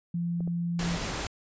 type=tone; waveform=sine; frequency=171.5 Hz; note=F3; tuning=31 cents flat; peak=-27 dBFS; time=0.14-0.97 s; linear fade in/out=5 ms
type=clicks; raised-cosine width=2 ms; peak=-27 dBFS; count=5; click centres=0.406 / 0.476 / 0.845 / 0.938 / 1.017 s
type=noise; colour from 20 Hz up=pink; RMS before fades=-33 dBFS; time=0.79-1.27 s; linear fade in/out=2 ms
effects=resampled to 16000 Hz